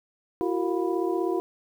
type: tone cluster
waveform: sine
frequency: 338.7 / 374.7 / 458.9 / 710 / 987 Hz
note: E4 / F#4 / A#4 / F5 / B5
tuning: +47 / +22 / -27 / +28 / -1 cents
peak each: -27 / -27 / -34 / -35 / -36 dBFS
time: 0.41-1.4 s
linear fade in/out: 0 ms
effects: 9-bit